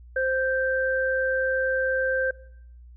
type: tone pair together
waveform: sine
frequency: 523 / 1567.2 Hz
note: C5 / G6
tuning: -1 / -1 cents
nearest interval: octave + perfect fifth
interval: 1900 cents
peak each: -24 / -25 dBFS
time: 0.16-2.31 s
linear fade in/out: 5 ms
effects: noise-tail reverb RT60 0.7 s tail -21 dB re dry + added 60 Hz sine -44 dBFS peak until 2.96 s